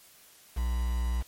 triangle tone with quantisation, 60 Hz, B1, 49 cents flat, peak -24 dBFS, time 0.56-1.23 s, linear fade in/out 20 ms, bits 7, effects white hiss -56 dBFS RMS until 1.27 s + MP3 64 kbps

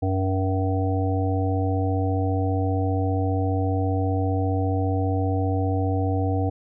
harmonic tone, 94.9 Hz, F#2, 44 cents sharp, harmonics 1 / 3 / 5 / 7 / 8, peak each -22 / -27 / -30 / -33 / -31 dBFS, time 0.02-6.5 s, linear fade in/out 10 ms, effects none

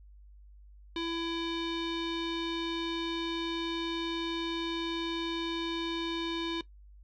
square tone with low-pass filter, 333.7 Hz, E4, 21 cents sharp, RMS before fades -34 dBFS, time 0.96-6.61 s, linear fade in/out 2 ms, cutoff 3600 Hz, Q 5.7, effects noise-tail reverb RT60 0.1 s tail -17 dB re dry + added 50 Hz sine -51 dBFS peak until 7.03 s

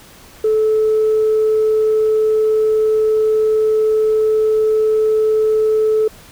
sine tone, 434.3 Hz, A4, 23 cents flat, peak -10 dBFS, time 0.44-6.08 s, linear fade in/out 5 ms, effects tanh soft clip ceiling -8 dBFS + pink hiss -42 dBFS RMS until 6.31 s

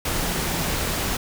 sine tone in noise, 172.2 Hz, F3, 24 cents flat, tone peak -32 dBFS, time 0.22-0.62 s, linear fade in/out 5 ms, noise pink, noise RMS -25 dBFS, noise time 0.05-1.17 s, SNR -10 dB, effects none

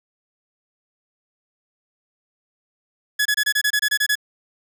sawtooth tone bursts, 1696 Hz, G#6, 36 cents sharp, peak -13 dBFS, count 11, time 3.19-4.155 s, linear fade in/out 10 ms, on 65 ms, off 25 ms, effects none

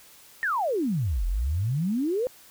sine exponential two-way sweep, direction down then up, 1887 to 40.19 to 526 Hz, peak -23 dBFS, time 0.43-2.27 s, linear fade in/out 0 ms, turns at 1.26 s, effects white hiss -52 dBFS RMS until 2.5 s

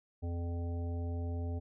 harmonic tone, 85.6 Hz, F2, 34 cents flat, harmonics 1 / 3 / 5 / 7 / 9, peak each -34 / -44 / -48 / -51 / -53 dBFS, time 0.22-1.6 s, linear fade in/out 20 ms, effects none

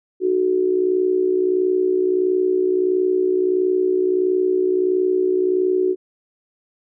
sine tone with amplitude modulation, 370 Hz, F#4, in tune, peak -12 dBFS, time 0.2-5.96 s, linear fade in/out 50 ms, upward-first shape sine, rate 61.5 Hz, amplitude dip 70%, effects none

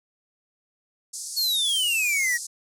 white band-pass noise, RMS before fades -35 dBFS, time 1.13-2.47 s, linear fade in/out 10 ms, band 4800 to 10000 Hz, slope 48 dB/octave
square exponential sweep, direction down, 4435 to 1868 Hz, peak -22 dBFS, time 1.36-2.38 s, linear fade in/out 20 ms
effects none

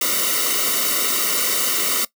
white noise with comb filter, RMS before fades -20 dBFS, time 0.01-2.05 s, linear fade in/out 5 ms, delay 1.2 ms, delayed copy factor -0.9, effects noise-tail reverb RT60 0.1 s tail -19 dB re dry + high-pass 200 Hz 12 dB/octave

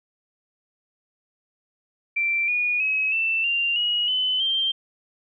sine tone with pitch steps, 2349 / 2450 / 2556 / 2666 / 2781 / 2900 / 3025 / 3156 Hz, D7 / D#7 / D#7 / E7 / F7 / F#7 / F#7 / G7, 0 / -27 / +46 / +19 / -8 / -35 / +38 / +11 cents, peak -20 dBFS, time 2.16-4.72 s, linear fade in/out 10 ms, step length 320 ms, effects none

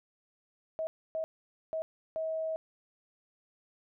sine tone bursts at uneven times, 640 Hz, D#5, 49 cents sharp, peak -31 dBFS, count 4, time 0.79-0.87 / 1.15-1.24 / 1.73-1.82 / 2.16-2.56 s, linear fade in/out 0 ms, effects none

